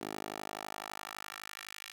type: tone with high-pass filter sweep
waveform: 10% pulse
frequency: 51.91 Hz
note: G#1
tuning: in tune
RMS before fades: -44 dBFS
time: 0.01-1.92 s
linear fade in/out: 5 ms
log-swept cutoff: 360 to 2400 Hz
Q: 1.3
effects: 10-bit